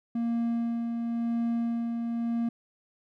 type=tone with tremolo; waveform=triangle; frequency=233.1 Hz; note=A#3; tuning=in tune; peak=-23 dBFS; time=0.15-2.49 s; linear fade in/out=5 ms; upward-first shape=sine; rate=0.95 Hz; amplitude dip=35%; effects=none